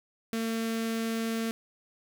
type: tone with notch filter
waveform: sawtooth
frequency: 226.2 Hz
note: A3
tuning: 48 cents sharp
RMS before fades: -31 dBFS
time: 0.33-1.51 s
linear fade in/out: 0 ms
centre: 870 Hz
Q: 1.7
effects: none